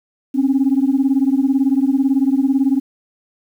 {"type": "beating tone pair", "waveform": "sine", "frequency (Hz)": [262.9, 280.9], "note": ["C4", "C#4"], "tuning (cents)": [8, 23], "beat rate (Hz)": 18, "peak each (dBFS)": [-14, -15], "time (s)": [0.34, 2.8], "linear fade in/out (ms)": 20, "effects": ["tanh soft clip ceiling -7 dBFS", "8-bit"]}